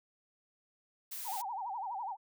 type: noise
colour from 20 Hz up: blue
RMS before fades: -42 dBFS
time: 1.11-1.42 s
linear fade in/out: 10 ms
type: tone with vibrato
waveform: sine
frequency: 860 Hz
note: A5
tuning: 40 cents flat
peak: -36 dBFS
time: 1.24-2.17 s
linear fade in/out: 50 ms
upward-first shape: sine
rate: 12 Hz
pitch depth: 220 cents each way
effects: none